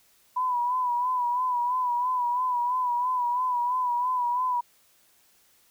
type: tone with vibrato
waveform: sine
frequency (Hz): 987.8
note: B5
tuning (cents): 0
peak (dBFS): -23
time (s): 0.36-4.61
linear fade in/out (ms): 10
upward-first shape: sine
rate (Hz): 3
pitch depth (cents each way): 53
effects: white hiss -62 dBFS RMS until 5.7 s